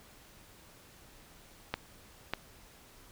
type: clicks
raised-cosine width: 0.3 ms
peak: -15 dBFS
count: 2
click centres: 1.74 / 2.336 s
effects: pink hiss -57 dBFS RMS until 3.11 s